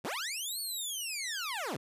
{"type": "linear two-way sweep", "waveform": "15% pulse", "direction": "up then down", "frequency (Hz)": [87.31, 4472, 89], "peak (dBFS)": -28, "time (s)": [0.04, 1.77], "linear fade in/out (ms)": 10, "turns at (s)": 0.6, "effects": ["resampled to 32000 Hz"]}